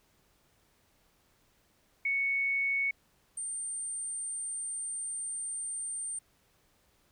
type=tone pair in turn; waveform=sine; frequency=2217 / 8868 Hz; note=C#7 / C#9; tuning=0 / 0 cents; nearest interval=2 octaves; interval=2400 cents; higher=second; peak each=-27 / -34 dBFS; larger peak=first; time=2.05-2.91 / 3.37-6.19 s; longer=second; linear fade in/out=5 ms; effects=pink hiss -69 dBFS RMS until 7.11 s